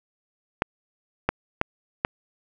clicks, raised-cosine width 0.5 ms, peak -5 dBFS, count 4, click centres 0.621 / 1.29 / 1.614 / 2.049 s, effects none

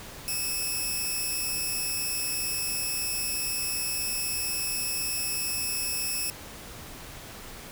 5% pulse tone pair together, 2593 / 5479 Hz, E7 / F8, -29 / -34 cents, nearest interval octave + minor second, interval 1295 cents, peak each -21 / -26 dBFS, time 0.28-6.3 s, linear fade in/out 0 ms, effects pink hiss -43 dBFS RMS until 7.71 s

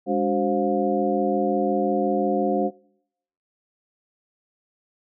sine tone cluster, 204.1 / 289.8 / 375.4 / 527 / 710 Hz, G#3 / D4 / F#4 / C5 / F5, -30 / -23 / +25 / +12 / +28 cents, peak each -26 dBFS, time 0.06-2.71 s, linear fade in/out 50 ms, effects noise-tail reverb RT60 0.8 s tail -26 dB re dry

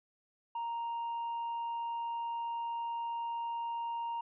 triangle tone with tanh clipping, 932.3 Hz, A#5, in tune, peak -35 dBFS, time 0.55-4.21 s, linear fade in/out 5 ms, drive 7 dB, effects resampled to 8000 Hz

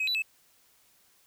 triangle tone with pitch steps, 2542 / 3963 / 2606 Hz, D#7 / B7 / E7, +36 / +5 / -20 cents, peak -24 dBFS, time 0-0.222 s, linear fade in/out 5 ms, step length 74 ms, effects tanh soft clip ceiling -20 dBFS + white hiss -64 dBFS RMS until 1.26 s

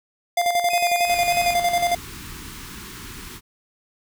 square tone with tremolo, 698.5 Hz, F5, in tune, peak -17 dBFS, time 0.37-1.95 s, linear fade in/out 5 ms, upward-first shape square, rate 11 Hz, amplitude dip 55%
sawtooth tone with vibrato, 2476 Hz, D#7, 9 cents flat, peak -23 dBFS, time 0.7-1.54 s, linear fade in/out 5 ms, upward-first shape square, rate 3.3 Hz, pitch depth 19 cents each way
pink band-stop noise, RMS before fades -37 dBFS, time 1.05-3.41 s, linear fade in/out 50 ms, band 410 to 940 Hz, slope 48 dB/octave
effects none

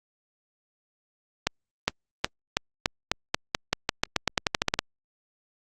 accelerating click train, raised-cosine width 0.2 ms, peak -4 dBFS, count 20, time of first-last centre 1.47-4.79 s, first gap 410 ms, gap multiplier 0.89, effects Opus 48 kbps

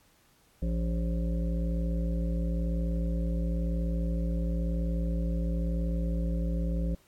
harmonic tone with a mistuned harmonic, 56.9 Hz, A#1, 41 cents flat, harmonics 1 / 3 / 5 / 7 / 9 / 10, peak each -28 / -32 / -41 / -47 / -42 / -49 dBFS, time 0.62-6.95 s, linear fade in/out 5 ms, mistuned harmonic 9, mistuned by +53 cents, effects pink hiss -64 dBFS RMS until 7.07 s + AAC 64 kbps

